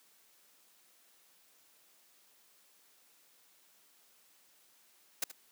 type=noise with echo; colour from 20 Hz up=white; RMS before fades=-32 dBFS; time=5.22-5.24 s; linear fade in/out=5 ms; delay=76 ms; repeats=1; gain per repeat=-14 dB; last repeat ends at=5.316 s; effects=white hiss -66 dBFS RMS until 5.51 s + high-pass 200 Hz 12 dB/octave